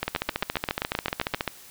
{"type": "two click trains", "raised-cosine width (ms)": 0.3, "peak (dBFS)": [-9, -9], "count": [20, 12], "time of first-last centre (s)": [[0.08, 1.409], [0.03, 1.477]], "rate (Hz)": [14.3, 7.6], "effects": ["white hiss -48 dBFS RMS until 1.7 s"]}